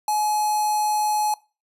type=tone with notch filter; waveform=square; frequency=847 Hz; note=G#5; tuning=34 cents sharp; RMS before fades=-22 dBFS; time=0.08-1.34 s; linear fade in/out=2 ms; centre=2200 Hz; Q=0.61; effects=noise-tail reverb RT60 0.3 s tail -21 dB re dry + resampled to 32000 Hz

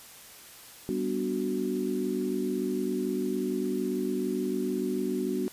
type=chord; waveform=sine; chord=G major seventh; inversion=none; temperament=equal; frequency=196 / 246.9 / 293.7 / 370 Hz; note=G3 / B3 / D4 / F#4; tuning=0 / 0 / 0 / 0 cents; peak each=-34 / -32 / -34 / -31 dBFS; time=0.89-5.48 s; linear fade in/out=0 ms; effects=white hiss -49 dBFS RMS until 5.52 s + resampled to 32000 Hz

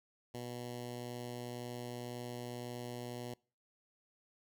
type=tone with notch filter; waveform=10% pulse; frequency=121.9 Hz; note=B2; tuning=22 cents flat; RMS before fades=-44 dBFS; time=0.34-3.34 s; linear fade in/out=5 ms; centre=1500 Hz; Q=1.4; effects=noise-tail reverb RT60 0.4 s tail -26 dB re dry

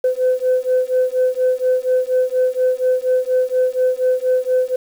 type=beating tone pair; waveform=sine; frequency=507 / 511.2 Hz; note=B4 / C5; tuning=+45 / -40 cents; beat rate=4.2 Hz; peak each=-16 dBFS; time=0.04-4.76 s; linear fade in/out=5 ms; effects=tanh soft clip ceiling -9 dBFS + 7-bit

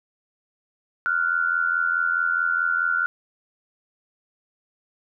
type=tone pair together; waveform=sine; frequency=1395 / 1479.7 Hz; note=F6 / F#6; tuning=-2 / 0 cents; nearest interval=minor second; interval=102 cents; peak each=-22 / -23 dBFS; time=1.06-3.06 s; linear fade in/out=0 ms; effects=none

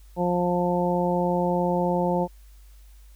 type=harmonic tone; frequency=176.9 Hz; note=F3; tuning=23 cents sharp; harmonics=1 / 2 / 3 / 4 / 5; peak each=-25 / -28 / -26 / -31 / -28 dBFS; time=0.16-2.28 s; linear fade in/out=50 ms; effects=added 50 Hz sine -46 dBFS peak until 3.15 s + white hiss -61 dBFS RMS until 3.15 s

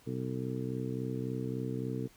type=harmonic tone; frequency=63.6 Hz; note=C2; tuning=48 cents flat; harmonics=2 / 3 / 4 / 5 / 6 / 7; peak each=-37 / -41 / -39 / -42 / -46 / -41 dBFS; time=0.06-2.08 s; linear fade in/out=20 ms; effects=pink hiss -61 dBFS RMS until 2.16 s

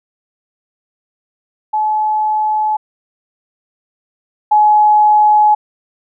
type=tone pair in turn; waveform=sine; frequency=857 / 845.7 Hz; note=A5 / G#5; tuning=-46 / +31 cents; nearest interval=unison; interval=23 cents; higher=first; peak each=-12 / -6 dBFS; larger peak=second; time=1.73-2.77 / 4.51-5.55 s; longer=neither; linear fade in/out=10 ms; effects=none

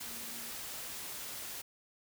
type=tone in noise; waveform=sine; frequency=231.8 Hz; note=A#3; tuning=10 cents flat; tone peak=-54 dBFS; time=0.06-0.51 s; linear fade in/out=10 ms; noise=white; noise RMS=-43 dBFS; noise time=0-1.62 s; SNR=-14 dB; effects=none

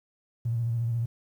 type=tone with vibrato; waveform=triangle; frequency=116.7 Hz; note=A#2; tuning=2 cents sharp; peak=-21 dBFS; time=0.45-1.06 s; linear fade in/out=10 ms; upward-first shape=square; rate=14 Hz; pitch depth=36 cents each way; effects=tanh soft clip ceiling -23 dBFS + 10-bit

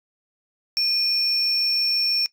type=tone pair together; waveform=sine; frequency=2453 / 5433 Hz; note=D#7 / F8; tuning=-25 / -49 cents; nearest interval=octave + major second; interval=1376 cents; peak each=-26 / -17 dBFS; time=0.77-2.26 s; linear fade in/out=0 ms; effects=noise-tail reverb RT60 0.1 s tail -20 dB re dry + tanh soft clip ceiling -16 dBFS

